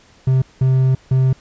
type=tone bursts at uneven times; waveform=triangle; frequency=130.81 Hz; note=C3; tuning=in tune; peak=-9 dBFS; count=3; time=0.27-0.42 / 0.61-0.95 / 1.11-1.33 s; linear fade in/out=5 ms; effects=pink hiss -50 dBFS RMS until 1.4 s + resampled to 16000 Hz